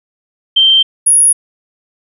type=tone pair in turn; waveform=sine; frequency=3136 / 10427 Hz; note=G7 / E9; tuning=0 / -20 cents; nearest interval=octave + major sixth; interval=2080 cents; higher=second; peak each=-5 dBFS; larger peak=neither; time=0.56-0.83 / 1.06-1.33 s; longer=neither; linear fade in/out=10 ms; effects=none